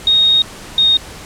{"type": "tone pair in turn", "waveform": "sine", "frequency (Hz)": [3729, 3711], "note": ["A#7", "A#7"], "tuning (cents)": [0, -9], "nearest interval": "unison", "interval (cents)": 9, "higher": "first", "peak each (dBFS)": -8, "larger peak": "neither", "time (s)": [[0.07, 0.42], [0.78, 0.97]], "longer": "first", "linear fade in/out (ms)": 2, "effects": ["pink hiss -33 dBFS RMS until 1.25 s", "low-pass 10000 Hz 12 dB/octave"]}